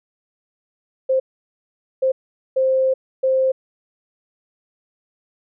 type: tone bursts at uneven times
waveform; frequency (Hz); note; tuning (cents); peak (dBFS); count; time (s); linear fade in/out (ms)
sine; 525; C5; +6; -14; 4; 1.09-1.2 / 2.02-2.12 / 2.56-2.94 / 3.23-3.52; 10
effects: none